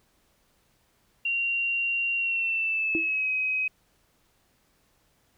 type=tone with pitch glide; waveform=sine; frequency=2760 to 2531 Hz; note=F7 to D#7; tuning=-21 to +29 cents; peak=-24 dBFS; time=1.25-3.68 s; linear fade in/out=5 ms; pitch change=-150 cents; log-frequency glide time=2.16-3.31 s
type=tone with exponential decay; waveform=sine; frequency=327.9 Hz; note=E4; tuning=9 cents flat; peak=-22 dBFS; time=2.95-3.11 s; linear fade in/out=0 ms; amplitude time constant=33 ms
effects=pink hiss -67 dBFS RMS until 5.37 s